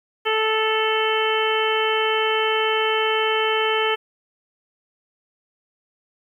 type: harmonic tone with a mistuned harmonic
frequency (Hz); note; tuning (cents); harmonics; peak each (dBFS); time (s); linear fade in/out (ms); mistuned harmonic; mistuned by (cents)
438.1; A4; -7; 1 / 2 / 3 / 4 / 5 / 6 / 7; -22 / -26 / -26 / -28 / -28 / -29 / -26; 0.25-3.96; 20; 6; +25
effects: 9-bit